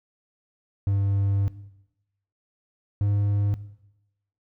triangle tone pair in turn, 99.3 / 101.74 Hz, G2 / G#2, +23 / -35 cents, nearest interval unison, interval 42 cents, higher second, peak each -18 dBFS, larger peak neither, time 0.87-1.48 / 3.01-3.54 s, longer first, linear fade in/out 0 ms, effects noise-tail reverb RT60 0.9 s tail -17 dB re dry

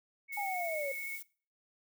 sine tone with vibrato, 2200 Hz, C#7, 14 cents flat, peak -38 dBFS, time 0.28-1.2 s, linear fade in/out 50 ms, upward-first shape sine, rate 14 Hz, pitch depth 17 cents each way
violet noise, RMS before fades -46 dBFS, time 0.32-1.23 s, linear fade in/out 10 ms
sine linear sweep, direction down, 830.6 to 535 Hz, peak -34 dBFS, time 0.37-0.92 s, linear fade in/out 5 ms
effects noise-tail reverb RT60 0.4 s tail -21 dB re dry

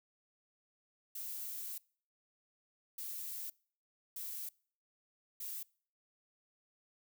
violet noise bursts at uneven times, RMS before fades -43 dBFS, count 4, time 1.15-1.78 / 2.98-3.5 / 4.16-4.49 / 5.4-5.63 s, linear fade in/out 5 ms, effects noise-tail reverb RT60 0.5 s tail -25 dB re dry

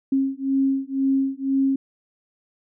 sine beating tone pair, 269.1 / 271.1 Hz, C4 / C#4, +49 / -38 cents, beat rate 2 Hz, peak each -22 dBFS, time 0.12-1.76 s, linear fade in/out 5 ms, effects none

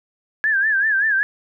sine tone with vibrato, 1666 Hz, G#6, 5 cents sharp, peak -15 dBFS, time 0.44-1.23 s, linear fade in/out 0 ms, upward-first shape sine, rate 5.2 Hz, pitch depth 120 cents each way, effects none

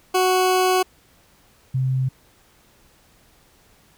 20% pulse / sine tone pair in turn, 370 / 130.66 Hz, F#4 / C3, 0 / -2 cents, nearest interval octave + tritone, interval 1802 cents, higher first, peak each -11 / -18 dBFS, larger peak first, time 0.14-0.83 / 1.74-2.09 s, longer first, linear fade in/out 10 ms, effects pink hiss -56 dBFS RMS until 3.97 s

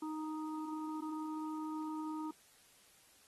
harmonic tone, 311.1 Hz, D#4, in tune, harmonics 1 / 3 / 4, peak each -39 / -46 / -50 dBFS, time 0.02-2.31 s, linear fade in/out 5 ms, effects white hiss -65 dBFS RMS until 3.27 s + AAC 32 kbps

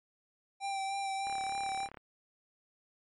square tone with vibrato, 784 Hz, G5, in tune, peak -34 dBFS, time 0.6-1.89 s, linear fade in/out 50 ms, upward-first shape sine, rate 3.3 Hz, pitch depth 20 cents each way
click train, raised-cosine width 0.5 ms, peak -31 dBFS, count 26, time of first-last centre 1.27-1.972 s, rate 35.6 Hz
effects MP3 48 kbps

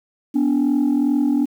sine tone pair together, 246.9 / 289.4 Hz, B3 / D4, 0 / -25 cents, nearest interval minor third, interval 275 cents, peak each -17 / -15 dBFS, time 0.34-1.46 s, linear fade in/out 20 ms, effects tanh soft clip ceiling -12 dBFS + 8-bit

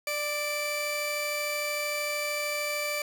sawtooth tone pair together, 591.3 / 2332 Hz, D5 / D7, +12 / -13 cents, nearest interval 2 octaves, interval 2375 cents, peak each -28 / -28 dBFS, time 0.07-3.02 s, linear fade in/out 2 ms, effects none

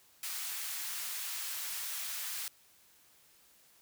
white high-pass noise, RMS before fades -39 dBFS, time 0.23-2.48 s, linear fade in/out 2 ms, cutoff 1200 Hz, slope 12 dB/octave, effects white hiss -64 dBFS RMS until 3.81 s

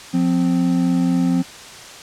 triangle tone pair together, 176.24 / 260.2 Hz, F3 / C4, +16 / -9 cents, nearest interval perfect fifth, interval 675 cents, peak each -16 / -15 dBFS, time 0.13-1.43 s, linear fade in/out 20 ms, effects white hiss -37 dBFS RMS until 2.02 s + low-pass 7000 Hz 12 dB/octave

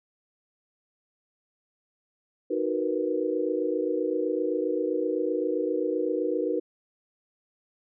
sine chord, B major seventh, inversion first, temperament equal, 311.1 / 370 / 466.2 / 493.9 Hz, D#4 / F#4 / A#4 / B4, 0 / 0 / 0 / 0 cents, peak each -30 dBFS, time 2.5-6.6 s, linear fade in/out 10 ms, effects none

